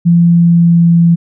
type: tone with pitch glide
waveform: sine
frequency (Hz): 170.9 to 169.33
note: F3 to E3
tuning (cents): -37 to +47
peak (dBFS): -4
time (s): 0.05-1.16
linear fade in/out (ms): 20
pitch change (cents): -16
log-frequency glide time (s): 0.29-0.88
effects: none